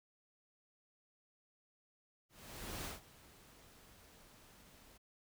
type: noise with ADSR envelope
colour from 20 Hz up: pink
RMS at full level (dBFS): -43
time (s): 2.29-4.98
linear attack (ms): 570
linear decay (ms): 140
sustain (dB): -19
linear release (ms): 13
effects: none